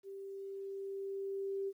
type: tone with level ramp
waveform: sine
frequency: 392 Hz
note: G4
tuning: in tune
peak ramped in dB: -44 to -34 dBFS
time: 0.03-1.73 s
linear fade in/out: 50 ms
effects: 12-bit